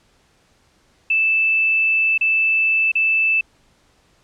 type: tone with dropouts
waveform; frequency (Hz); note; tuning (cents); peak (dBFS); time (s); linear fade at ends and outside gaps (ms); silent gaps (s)
sine; 2637; E7; 0; -14; 1.1-3.41; 5; 2.179-2.21 / 2.918-2.953
effects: pink hiss -58 dBFS RMS until 4.23 s + low-pass 8000 Hz 12 dB/octave